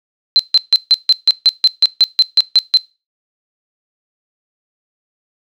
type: tone bursts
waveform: sine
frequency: 4088 Hz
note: C8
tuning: 41 cents flat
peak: -5 dBFS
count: 14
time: 0.36-2.772 s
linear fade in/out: 0 ms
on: 33 ms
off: 150 ms
effects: noise-tail reverb RT60 0.3 s tail -22 dB re dry